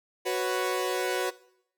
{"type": "chord", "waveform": "sawtooth", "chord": "F# suspended fourth", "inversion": "none", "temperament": "equal", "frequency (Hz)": [370, 493.9, 554.4], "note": ["F#4", "B4", "C#5"], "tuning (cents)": [0, 0, 0], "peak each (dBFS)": [-25, -27, -30], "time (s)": [0.25, 1.31], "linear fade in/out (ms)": 20, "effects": ["noise-tail reverb RT60 0.7 s tail -19 dB re dry"]}